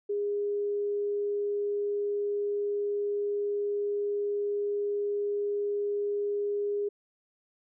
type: tone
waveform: sine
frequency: 409.3 Hz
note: G#4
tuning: 25 cents flat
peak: -27 dBFS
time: 0.09-6.89 s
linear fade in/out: 10 ms
effects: none